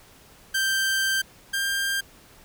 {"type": "tone pair in turn", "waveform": "sawtooth", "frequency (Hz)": [1568, 1592.6], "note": ["G6", "G6"], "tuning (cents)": [0, 27], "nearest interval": "unison", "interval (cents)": 27, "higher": "second", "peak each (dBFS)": [-18, -20], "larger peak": "first", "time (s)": [[0.54, 1.22], [1.53, 2.01]], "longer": "first", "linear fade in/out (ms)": 10, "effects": ["pink hiss -52 dBFS RMS until 2.44 s"]}